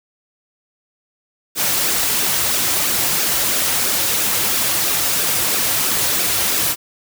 white noise with flanger, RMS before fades -18 dBFS, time 1.55-6.76 s, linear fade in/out 50 ms, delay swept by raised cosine 0.95 to 4.85 ms, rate 3 Hz, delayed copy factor -0.5, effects none

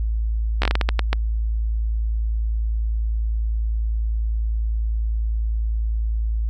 slowing click train, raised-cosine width 0.3 ms, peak -4 dBFS, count 10, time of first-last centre 0.62-1.13 s, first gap 14 ms, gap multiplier 1.33, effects added 55 Hz sine -19 dBFS peak until 6.49 s

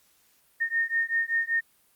sine beating tone pair, 1832 / 1837.2 Hz, A#6 / A#6, -31 / -26 cents, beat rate 5.2 Hz, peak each -27 dBFS, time 0.6-1.61 s, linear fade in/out 20 ms, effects white hiss -64 dBFS RMS until 1.95 s + Opus 48 kbps

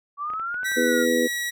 sine linear two-way sweep, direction up then down, 1130 to 1572 to 1401 Hz, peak -26 dBFS, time 0.17-1.06 s, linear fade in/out 50 ms, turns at 0.71 s
clicks, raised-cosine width 0.5 ms, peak -27 dBFS, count 6, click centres 0.302 / 0.336 / 0.397 / 0.544 / 0.632 / 0.718 s
sawtooth tone with pitch glide, 1942 to 1923 Hz, B6 to B6, -30 to -47 cents, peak -22 dBFS, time 0.64-1.51 s, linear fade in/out 20 ms, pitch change -17 cents, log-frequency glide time 0.89-0.97 s
harmonic tone, 82.41 Hz, E2, in tune, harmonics 3 / 4 / 5 / 6, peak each -24 / -26 / -28 / -22 dBFS, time 0.76-1.28 s, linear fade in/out 20 ms
effects none

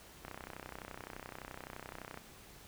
click train, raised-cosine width 0.5 ms, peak -29 dBFS, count 62, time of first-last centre 0.25-2.174 s, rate 31.7 Hz, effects pink hiss -56 dBFS RMS until 2.67 s

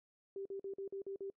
sine tone bursts, 392 Hz, G4, in tune, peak -40 dBFS, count 7, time 0.36-1.301 s, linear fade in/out 2 ms, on 95 ms, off 46 ms, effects noise-tail reverb RT60 0.1 s tail -26 dB re dry

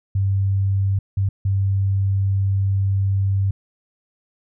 sine tone bursts at uneven times, 97.7 Hz, G2, 5 cents flat, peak -16 dBFS, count 3, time 0.15-0.99 / 1.17-1.29 / 1.45-3.51 s, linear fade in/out 5 ms, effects none

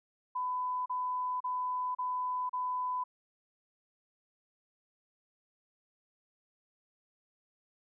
sine tone bursts, 1002 Hz, B5, 25 cents sharp, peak -31 dBFS, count 5, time 0.35-3.04 s, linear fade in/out 10 ms, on 510 ms, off 35 ms, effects none

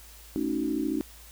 sine chord, D# half-diminished seventh, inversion second, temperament equal, 220 / 277.2 / 311.1 / 370 Hz, A3 / C#4 / D#4 / F#4, 0 / 0 / 0 / 0 cents, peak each -35 / -30 / -29 / -35 dBFS, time 0.36-1.01 s, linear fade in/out 0 ms, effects added 56 Hz sine -50 dBFS peak until 1.31 s + white hiss -51 dBFS RMS until 1.31 s

